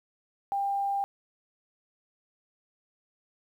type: tone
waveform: sine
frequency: 796 Hz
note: G5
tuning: 26 cents sharp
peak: -26 dBFS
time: 0.52-1.04 s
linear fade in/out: 0 ms
effects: 10-bit